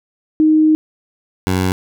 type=tone pair in turn; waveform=sine / 15% pulse; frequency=311.1 / 92.76 Hz; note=D#4 / F#2; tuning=0 / +5 cents; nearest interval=octave + major sixth; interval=2095 cents; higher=first; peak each=-8 dBFS; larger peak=neither; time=0.4-0.75 / 1.47-1.72 s; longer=first; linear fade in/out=0 ms; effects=none